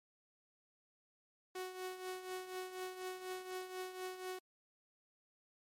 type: tone with tremolo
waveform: sawtooth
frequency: 370 Hz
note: F#4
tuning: in tune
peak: -36 dBFS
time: 1.55-4.39 s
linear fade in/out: 5 ms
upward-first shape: triangle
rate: 4.1 Hz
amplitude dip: 70%
effects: MP3 64 kbps